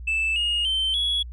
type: tone with pitch steps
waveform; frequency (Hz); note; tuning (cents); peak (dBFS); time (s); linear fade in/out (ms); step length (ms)
sine; 2637 / 2859 / 3100 / 3361; E7 / F7 / G7 / G#7; 0 / +40 / -20 / +20; -19; 0.07-1.23; 10; 290
effects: tanh soft clip ceiling -19 dBFS + added 60 Hz sine -34 dBFS peak until 1.32 s